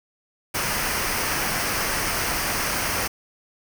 pink noise with comb filter, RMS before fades -25 dBFS, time 0.54-3.08 s, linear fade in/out 10 ms, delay 0.27 ms, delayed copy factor -0.55, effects none

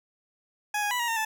20% pulse tone with pitch steps, 835 / 826 / 985 / 948 / 913 / 876 Hz, G#5 / G#5 / B5 / A#5 / A#5 / A5, +9 / -10 / -5 / +29 / -36 / -8 cents, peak -21 dBFS, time 0.74-1.25 s, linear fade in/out 5 ms, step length 85 ms, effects none

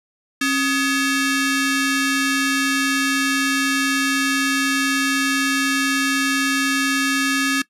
sawtooth ring-modulated tone, 984 Hz, B5, 7 cents flat, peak -10 dBFS, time 0.41-7.62 s, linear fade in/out 5 ms, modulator 713 Hz, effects noise-tail reverb RT60 0.1 s tail -20 dB re dry + low-pass 11000 Hz 12 dB/octave

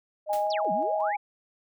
sine tone with pitch glide, 617 to 633.2 Hz, D#5 to D#5, -15 to +30 cents, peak -27 dBFS, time 0.26-1.13 s, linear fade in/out 50 ms, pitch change +45 cents, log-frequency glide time 0.4-0.55 s
sine tone with tremolo, 823 Hz, G#5, 16 cents flat, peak -26 dBFS, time 0.29-1.17 s, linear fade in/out 10 ms, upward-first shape square, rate 2.8 Hz, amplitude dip 25%
white noise with exponential decay, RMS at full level -38 dBFS, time 0.33-0.52 s, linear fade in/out 0 ms, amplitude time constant 41 ms
sine exponential two-way sweep, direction down then up, 5920 to 172.3 to 2393 Hz, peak -33 dBFS, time 0.5-1.16 s, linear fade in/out 5 ms, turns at 0.72 s
effects none

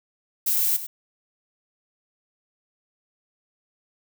violet noise with echo, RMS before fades -22 dBFS, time 0.46-0.77 s, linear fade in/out 10 ms, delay 100 ms, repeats 1, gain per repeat -12 dB, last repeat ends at 0.87 s, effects none

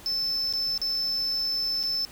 sine tone with dropouts, 5274 Hz, E8, in tune, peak -22 dBFS, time 0.06-2.05 s, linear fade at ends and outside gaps 0 ms, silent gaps 0.526-0.536 / 0.777-0.816 / 1.83-1.836 s, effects tanh soft clip ceiling -24 dBFS + pink hiss -47 dBFS RMS until 2.11 s

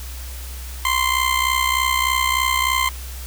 20% pulse tone with amplitude modulation, 1043 Hz, C6, 6 cents flat, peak -9 dBFS, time 0.85-2.89 s, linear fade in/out 2 ms, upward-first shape sine, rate 63.3 Hz, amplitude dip 70%, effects added 63 Hz sine -30 dBFS peak until 3.26 s + white hiss -38 dBFS RMS until 3.26 s

